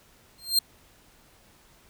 sawtooth tone with exponential growth, 4186 Hz, C8, in tune, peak -13 dBFS, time 0.38-0.59 s, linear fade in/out 5 ms, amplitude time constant 45 ms, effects pink hiss -58 dBFS RMS until 1.89 s

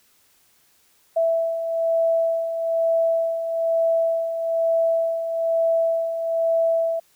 sine beating tone pair, 659.3 / 660.4 Hz, E5 / E5, 0 / +3 cents, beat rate 1.1 Hz, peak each -27 / -19 dBFS, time 1.16-7 s, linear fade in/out 10 ms, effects white hiss -60 dBFS RMS until 7.15 s

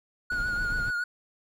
triangle tone with vibrato, 1446 Hz, F#6, 40 cents flat, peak -25 dBFS, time 0.3-1.04 s, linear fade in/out 5 ms, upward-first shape triangle, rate 7.1 Hz, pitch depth 47 cents each way
brown noise with tremolo, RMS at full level -34 dBFS, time 0.31-0.91 s, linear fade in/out 10 ms, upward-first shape triangle, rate 13 Hz, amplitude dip 30%
effects none

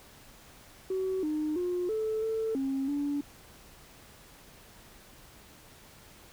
sine tone with pitch steps, 377.5 / 305.6 / 357.2 / 437.1 / 444.1 / 269.8 / 287 Hz, F#4 / D#4 / F4 / A4 / A4 / C#4 / D4, +35 / -31 / +39 / -11 / +16 / -47 / -40 cents, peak -27 dBFS, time 0.9-3.21 s, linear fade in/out 5 ms, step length 330 ms, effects tanh soft clip ceiling -24 dBFS + pink hiss -54 dBFS RMS until 6.32 s

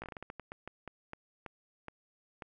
slowing click train, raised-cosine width 0.5 ms, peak -27 dBFS, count 16, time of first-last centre 0.02-2.422 s, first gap 17 ms, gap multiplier 1.28, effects none

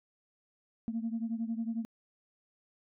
sine beating tone pair, 224.6 / 235.6 Hz, A3 / A#3, +36 / +19 cents, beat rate 11 Hz, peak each -33 / -36 dBFS, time 0.88-1.85 s, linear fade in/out 0 ms, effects tanh soft clip ceiling -26 dBFS

